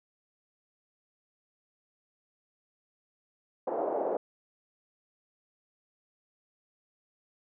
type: band-pass noise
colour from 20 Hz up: pink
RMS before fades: -31 dBFS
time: 3.67-4.17 s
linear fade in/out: 5 ms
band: 410 to 720 Hz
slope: 24 dB/octave
effects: none